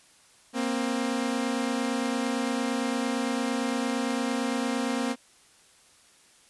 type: tone pair together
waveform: sawtooth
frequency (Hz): 235.3 / 264.1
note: A#3 / C4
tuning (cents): +16 / +16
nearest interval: major second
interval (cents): 200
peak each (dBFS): -25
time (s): 0.53-5.16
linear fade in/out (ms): 50
effects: white hiss -58 dBFS RMS until 6.49 s + resampled to 24000 Hz